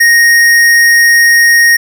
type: tone with hard clipping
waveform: sine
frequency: 1864.7 Hz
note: A#6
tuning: in tune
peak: -5 dBFS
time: 0-1.77 s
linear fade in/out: 10 ms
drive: 15 dB
effects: none